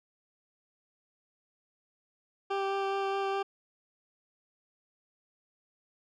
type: tone with vibrato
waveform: 20% pulse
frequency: 392 Hz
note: G4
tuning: in tune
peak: -24 dBFS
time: 2.5-3.43 s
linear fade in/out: 10 ms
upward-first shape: sine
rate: 4.8 Hz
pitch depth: 9 cents each way
effects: low-pass 3000 Hz 12 dB/octave